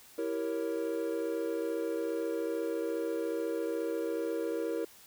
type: chord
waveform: triangle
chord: E diminished seventh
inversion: none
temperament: equal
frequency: 329.6 / 392 / 466.2 / 554.4 Hz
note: E4 / G4 / Bb4 / Db5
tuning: 0 / 0 / 0 / 0 cents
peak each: -34 / -38 / -32 / -38 dBFS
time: 0.18-4.85 s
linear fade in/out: 5 ms
effects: white hiss -56 dBFS RMS until 5.06 s